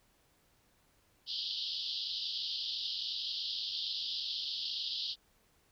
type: band-pass noise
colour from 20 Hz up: white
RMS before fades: -38 dBFS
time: 1.26-5.16 s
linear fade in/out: 50 ms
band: 3000 to 5000 Hz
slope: 96 dB/octave
effects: pink hiss -70 dBFS RMS until 5.71 s